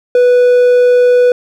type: tone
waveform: triangle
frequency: 493 Hz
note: B4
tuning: 3 cents flat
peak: -3 dBFS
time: 0.15-1.32 s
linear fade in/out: 2 ms
effects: none